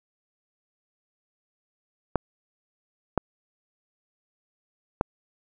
clicks, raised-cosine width 1 ms, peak -7 dBFS, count 3, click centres 2.157 / 3.177 / 5.011 s, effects none

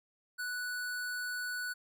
square tone, 1480 Hz, F#6, in tune, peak -36 dBFS, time 0.38-1.74 s, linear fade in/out 20 ms, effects none

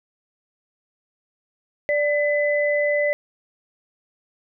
sine tone pair together, 587.3 / 2009 Hz, D5 / B6, 0 / +29 cents, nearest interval octave + major sixth, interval 2129 cents, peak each -19 / -23 dBFS, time 1.89-3.13 s, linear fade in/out 0 ms, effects none

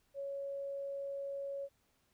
sine tone, 556 Hz, C#5, 5 cents sharp, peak -38 dBFS, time 0.14-1.69 s, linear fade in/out 50 ms, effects pink hiss -75 dBFS RMS until 2.13 s

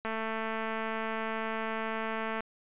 click train, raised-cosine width 0.5 ms, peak -20 dBFS, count 524, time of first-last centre 0.05-2.406 s, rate 222 Hz, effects resampled to 8000 Hz

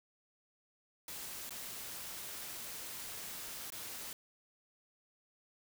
white noise with dropouts, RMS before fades -45 dBFS, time 1.08-4.13 s, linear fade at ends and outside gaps 2 ms, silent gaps 1.494-1.506 / 3.703-3.721 s, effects none

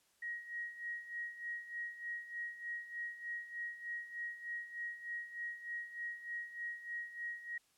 sine tone with tremolo, 1892 Hz, A#6, 25 cents sharp, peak -38 dBFS, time 0.22-7.58 s, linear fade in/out 5 ms, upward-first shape sine, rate 3.3 Hz, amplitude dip 75%, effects white hiss -73 dBFS RMS until 7.77 s + low-pass 11000 Hz 12 dB/octave

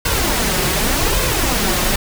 pink noise with flanger, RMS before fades -17 dBFS, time 0.05-1.96 s, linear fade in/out 5 ms, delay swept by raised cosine 1.9 to 5.6 ms, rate 0.86 Hz, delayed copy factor +0.55, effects none

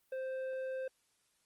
sine tone with tanh clipping, 523 Hz, C5, 1 cent flat, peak -38 dBFS, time 0.12-0.88 s, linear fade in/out 5 ms, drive 8 dB, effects white hiss -75 dBFS RMS until 1.45 s + Opus 32 kbps

